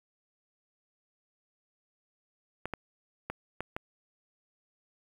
clicks, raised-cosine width 0.5 ms, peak -19 dBFS, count 5, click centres 2.656 / 2.737 / 3.3 / 3.606 / 3.765 s, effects 8-bit

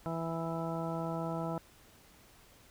harmonic tone, 164.81 Hz, E3, in tune, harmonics 1 / 2 / 3 / 4 / 5 / 6 / 8, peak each -37 / -41 / -43 / -40 / -44 / -45 / -45 dBFS, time 0.06-1.58 s, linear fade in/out 0 ms, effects pink hiss -60 dBFS RMS until 2.7 s

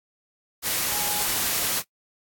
sine tone in noise, 830.6 Hz, G#5, in tune, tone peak -34 dBFS, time 0.89-1.26 s, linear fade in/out 50 ms, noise white, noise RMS -25 dBFS, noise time 0.62-1.83 s, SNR -12 dB, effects noise-tail reverb RT60 0.1 s tail -21 dB re dry + AAC 64 kbps

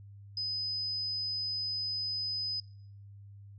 sine tone, 5020 Hz, D#8, 15 cents sharp, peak -32 dBFS, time 0.37-2.6 s, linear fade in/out 2 ms, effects noise-tail reverb RT60 0.5 s tail -18 dB re dry + added 100 Hz sine -48 dBFS peak until 3.58 s

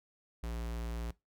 square tone, 57.8 Hz, A#1, 14 cents flat, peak -37 dBFS, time 0.43-1.11 s, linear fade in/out 5 ms, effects noise-tail reverb RT60 0.2 s tail -20 dB re dry

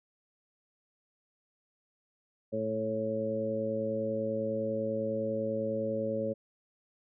harmonic tone with a mistuned harmonic, 110 Hz, A2, in tune, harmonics 1 / 2 / 3 / 4 / 5, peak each -42 / -36 / -41 / -37 / -32 dBFS, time 2.52-6.34 s, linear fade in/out 20 ms, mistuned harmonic 1, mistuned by +26 cents, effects none

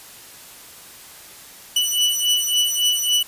sawtooth beating tone pair, 2960 / 2963.6 Hz, F#7 / F#7, 0 / +2 cents, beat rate 3.6 Hz, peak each -17 dBFS, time 1.76-3.23 s, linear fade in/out 5 ms, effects white hiss -42 dBFS RMS until 3.27 s + resampled to 32000 Hz

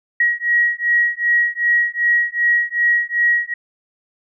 sine beating tone pair, 1901 / 1903.6 Hz, A#6 / A#6, +33 / +36 cents, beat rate 2.6 Hz, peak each -17 dBFS, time 0.2-3.54 s, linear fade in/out 5 ms, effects none

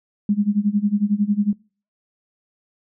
sine tone with tremolo, 206.1 Hz, G#3, 13 cents flat, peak -13 dBFS, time 0.29-1.53 s, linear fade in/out 2 ms, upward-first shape sine, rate 11 Hz, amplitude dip 90%, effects noise-tail reverb RT60 0.4 s tail -25 dB re dry

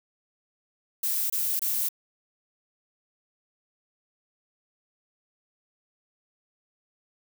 violet noise bursts, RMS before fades -27 dBFS, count 3, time 1.03-1.888 s, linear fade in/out 5 ms, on 270 ms, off 24 ms, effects none

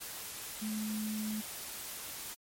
sine tone in noise, 214.7 Hz, A3, 42 cents flat, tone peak -34 dBFS, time 0.61-1.42 s, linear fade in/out 20 ms, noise white, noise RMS -43 dBFS, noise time 0-2.35 s, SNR +6 dB, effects MP3 64 kbps

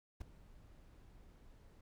brown noise with ADSR envelope, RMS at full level -41 dBFS, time 0.2-1.81 s, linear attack 15 ms, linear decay 6 ms, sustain -19 dB, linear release 4 ms, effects none

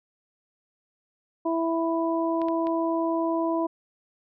harmonic tone, 330 Hz, E4, 2 cents sharp, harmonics 1 / 2 / 3, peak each -25 / -28 / -30 dBFS, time 1.45-3.67 s, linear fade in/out 10 ms
clicks, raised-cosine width 0.3 ms, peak -25 dBFS, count 3, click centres 2.417 / 2.485 / 2.67 s
effects none

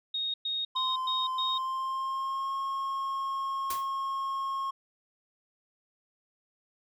sine tone bursts, 3729 Hz, A#7, in tune, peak -29 dBFS, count 5, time 0.14-1.58 s, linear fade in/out 5 ms, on 200 ms, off 110 ms
triangle tone with pitch glide, 1035 to 1083.3 Hz, C6 to C#6, -19 to -40 cents, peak -28 dBFS, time 0.75-4.71 s, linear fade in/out 10 ms, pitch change +79 cents, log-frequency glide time 1.33-2.54 s
white noise with exponential decay, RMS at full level -33 dBFS, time 3.7-3.9 s, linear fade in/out 5 ms, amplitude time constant 43 ms
effects none

